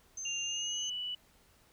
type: tone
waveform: sine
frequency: 6260 Hz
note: G8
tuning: 3 cents flat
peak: -38 dBFS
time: 0.17-0.9 s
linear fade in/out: 5 ms
type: tone with pitch glide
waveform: sine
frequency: 2794 to 2960 Hz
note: F7 to F#7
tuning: 0 to 0 cents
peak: -35 dBFS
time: 0.25-1.15 s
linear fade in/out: 5 ms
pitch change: +100 cents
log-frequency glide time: 0.43-0.86 s
effects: pink hiss -65 dBFS RMS until 1.72 s